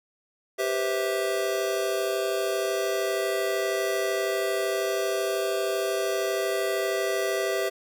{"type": "chord", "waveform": "square", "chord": "C major seventh", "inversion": "second", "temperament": "just", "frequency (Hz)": [392.4, 490.5, 523.3, 654.1], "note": ["G4", "B4", "C5", "E5"], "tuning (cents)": [2, -12, 0, -14], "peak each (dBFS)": [-29, -35, -33, -30], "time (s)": [0.58, 7.7], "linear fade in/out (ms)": 20, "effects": []}